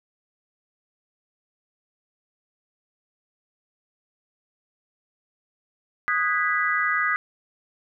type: chord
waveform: sine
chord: G# minor seventh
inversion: second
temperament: equal with one note detuned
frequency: 1244.5 / 1480 / 1645 / 1975.5 Hz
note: D#6 / F#6 / G#6 / B6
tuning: 0 / 0 / -17 / 0 cents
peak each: -25 / -29 / -26 / -25 dBFS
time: 6.08-7.16 s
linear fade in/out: 0 ms
effects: none